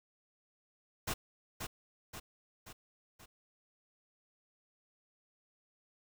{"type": "noise with echo", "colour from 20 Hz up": "pink", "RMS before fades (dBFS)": -36, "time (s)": [1.07, 1.14], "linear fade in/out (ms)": 10, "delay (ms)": 530, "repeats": 4, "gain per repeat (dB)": -5, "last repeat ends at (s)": 3.26, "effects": []}